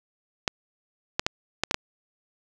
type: clicks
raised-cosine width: 0.2 ms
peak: -5 dBFS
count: 6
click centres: 0.478 / 1.195 / 1.265 / 1.636 / 1.711 / 1.744 s
effects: none